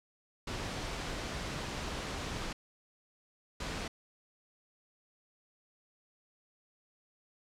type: noise bursts at uneven times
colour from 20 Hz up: pink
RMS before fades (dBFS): -38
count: 2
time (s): 0.47-2.53 / 3.6-3.88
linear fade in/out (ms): 5
effects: low-pass 6000 Hz 12 dB/octave